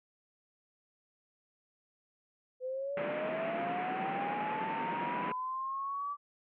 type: linear sweep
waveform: sine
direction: up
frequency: 503 to 1160 Hz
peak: -34 dBFS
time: 2.6-6.17 s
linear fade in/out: 50 ms
type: band-pass noise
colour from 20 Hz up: pink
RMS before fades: -39 dBFS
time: 2.97-5.32 s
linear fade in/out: 2 ms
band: 160 to 2700 Hz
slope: 48 dB/octave
effects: none